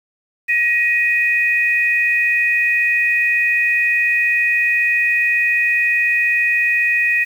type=tone pair together; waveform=sine; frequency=1896.5 / 2489 Hz; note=A#6 / D#7; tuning=+29 / 0 cents; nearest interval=perfect fourth; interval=471 cents; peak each=-16 dBFS; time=0.48-7.25 s; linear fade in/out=20 ms; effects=7-bit